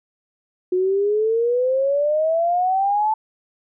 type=exponential sweep; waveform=sine; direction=up; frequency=360.8 to 880 Hz; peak=-16 dBFS; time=0.72-3.14 s; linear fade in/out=5 ms; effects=none